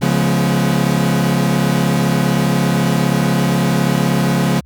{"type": "chord", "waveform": "40% pulse", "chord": "C# dominant seventh", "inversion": "none", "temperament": "equal with one note detuned", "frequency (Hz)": [138.59, 174.61, 211.9, 246.9], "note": ["C#3", "E#3", "G#3", "B3"], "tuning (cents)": [0, 0, 35, 0], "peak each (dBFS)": [-17, -16, -19, -21], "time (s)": [0.01, 4.61], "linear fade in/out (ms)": 20, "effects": ["added 69 Hz sine -40 dBFS peak until 4.65 s"]}